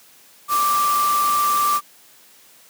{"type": "tone in noise", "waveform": "sine", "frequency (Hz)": 1174.7, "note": "D6", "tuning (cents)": 0, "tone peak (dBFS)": -16, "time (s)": [0.48, 1.81], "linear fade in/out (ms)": 50, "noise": "white", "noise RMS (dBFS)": -27, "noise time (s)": [0.48, 1.81], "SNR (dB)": 8, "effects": ["white hiss -50 dBFS RMS until 2.69 s", "high-pass 150 Hz 12 dB/octave"]}